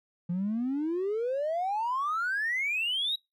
triangle exponential sweep, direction up, 169.7 to 3899 Hz, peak -24 dBFS, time 0.29-3.16 s, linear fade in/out 10 ms, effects noise-tail reverb RT60 0.2 s tail -26 dB re dry + tanh soft clip ceiling -24 dBFS

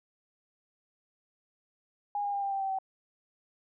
sine tone with pitch steps, 819 / 810.1 / 801.2 / 792.5 / 783.8 / 775.3 / 766.8 Hz, G#5 / G#5 / G5 / G5 / G5 / G5 / G5, -24 / -43 / +38 / +19 / 0 / -19 / -38 cents, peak -29 dBFS, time 2.15-2.787 s, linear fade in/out 2 ms, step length 91 ms, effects none

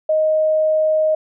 sine tone, 624 Hz, D#5, 5 cents sharp, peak -13 dBFS, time 0.09-1.15 s, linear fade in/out 5 ms, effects none

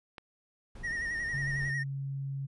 click, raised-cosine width 0.3 ms, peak -27 dBFS, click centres 0.182 s
brown noise, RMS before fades -45 dBFS, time 0.75-1.71 s, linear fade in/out 5 ms
triangle tone with vibrato, 1864.7 Hz, A#6, in tune, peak -30 dBFS, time 0.83-1.84 s, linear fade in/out 20 ms, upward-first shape sine, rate 11 Hz, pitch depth 51 cents each way
sine tone with pitch glide, 138.59 to 137.32 Hz, C#3 to C#3, 0 to -16 cents, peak -33 dBFS, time 1.33-2.47 s, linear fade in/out 20 ms, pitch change -16 cents, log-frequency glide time 1.62-1.83 s
effects resampled to 24000 Hz

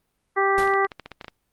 harmonic tone, 392 Hz, G4, in tune, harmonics 1 / 2 / 3 / 4 / 5, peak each -22 / -24 / -23 / -29 / -25 dBFS, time 0.36-0.87 s, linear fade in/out 20 ms
pink noise with exponential decay, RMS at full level -28 dBFS, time 0.58-0.82 s, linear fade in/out 0 ms, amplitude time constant 52 ms
clicks, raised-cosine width 0.3 ms, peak -20 dBFS, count 11, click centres 0.629 / 0.676 / 0.738 / 0.848 / 0.918 / 0.997 / 1.06 / 1.117 / 1.212 / 1.245 / 1.282 s
effects pink hiss -73 dBFS RMS until 1.52 s + Opus 32 kbps

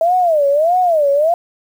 sine tone with vibrato, 641 Hz, E5, 49 cents flat, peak -10 dBFS, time 0.01-1.34 s, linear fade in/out 2 ms, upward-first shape sine, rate 1.6 Hz, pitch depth 240 cents each way, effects 7-bit

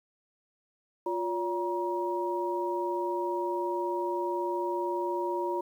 sine tone cluster, 353.4 / 568 / 949 Hz, F4 / C#5 / A#5, +21 / +42 / +31 cents, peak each -31 / -36 / -32 dBFS, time 1.06-5.61 s, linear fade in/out 5 ms, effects 10-bit

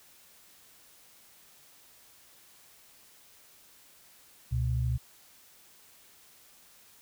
sine tone pair together, 68.53 / 122.1 Hz, C#2 / B2, -19 / -19 cents, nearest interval minor seventh, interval 1000 cents, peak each -30 / -28 dBFS, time 4.51-4.98 s, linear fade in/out 20 ms, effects white hiss -58 dBFS RMS until 7.01 s

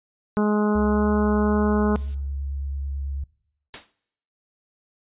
harmonic tone, 210 Hz, G#3, 19 cents sharp, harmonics 1 / 2 / 3 / 4 / 5 / 6 / 7, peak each -19 / -24 / -32 / -32 / -32 / -34 / -36 dBFS, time 0.37-1.96 s, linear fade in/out 0 ms
sine tone with vibrato, 69.3 Hz, C#2, in tune, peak -26 dBFS, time 0.75-3.24 s, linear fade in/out 5 ms, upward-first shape triangle, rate 9.1 Hz, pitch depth 20 cents each way
violet noise, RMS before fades -38 dBFS, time 1.94-2.15 s, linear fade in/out 10 ms
white noise with exponential decay, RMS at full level -30 dBFS, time 3.74-3.92 s, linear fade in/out 0 ms, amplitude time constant 38 ms
effects noise-tail reverb RT60 0.8 s tail -22 dB re dry + resampled to 8000 Hz

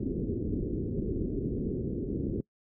white low-pass noise, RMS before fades -32 dBFS, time 0-2.41 s, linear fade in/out 5 ms, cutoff 410 Hz, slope 48 dB/octave, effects noise-tail reverb RT60 0.1 s tail -24 dB re dry

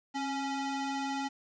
45% pulse ring-modulated tone, 554.4 Hz, C#5, in tune, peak -29 dBFS, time 0.14-1.29 s, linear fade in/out 20 ms, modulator 284 Hz, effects resampled to 16000 Hz + 10-bit

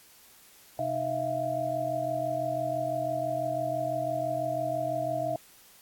sine tone cluster, 129.4 / 305.7 / 649 / 695 Hz, C3 / D#4 / E5 / F5, -19 / -30 / -27 / -9 cents, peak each -38 / -39 / -30 / -32 dBFS, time 0.79-5.36 s, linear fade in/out 2 ms, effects white hiss -56 dBFS RMS until 5.81 s + AAC 64 kbps

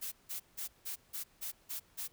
blue noise bursts, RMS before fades -40 dBFS, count 8, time 0.01-2.08 s, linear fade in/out 20 ms, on 110 ms, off 170 ms, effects pink hiss -67 dBFS RMS until 2.12 s

